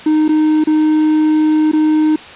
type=tone with dropouts; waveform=triangle; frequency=308.9 Hz; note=D#4; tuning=12 cents flat; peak=-7 dBFS; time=0.06-2.16 s; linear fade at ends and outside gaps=5 ms; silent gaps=0.281-0.29 / 0.64-0.671 / 1.716-1.732 s; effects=white hiss -33 dBFS RMS until 2.35 s + resampled to 8000 Hz